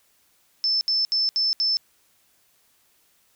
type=tone bursts; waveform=sine; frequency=5280 Hz; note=E8; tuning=2 cents sharp; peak=-19 dBFS; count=5; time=0.64-1.77 s; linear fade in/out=0 ms; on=170 ms; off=70 ms; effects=white hiss -63 dBFS RMS until 3.35 s